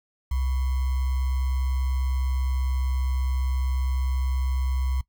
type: tone with sample-and-hold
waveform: sine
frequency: 64.9 Hz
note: C2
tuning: 13 cents flat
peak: -22 dBFS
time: 0.31-5.01 s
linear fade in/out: 5 ms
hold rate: 1050 Hz
effects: noise-tail reverb RT60 0.1 s tail -20 dB re dry